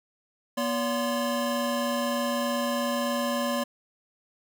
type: tone cluster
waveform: square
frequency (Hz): 241.4 / 571 / 1039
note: B3 / D5 / C6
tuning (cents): -39 / -49 / -12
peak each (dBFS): -30 / -30 / -33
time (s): 0.57-3.64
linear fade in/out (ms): 10
effects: none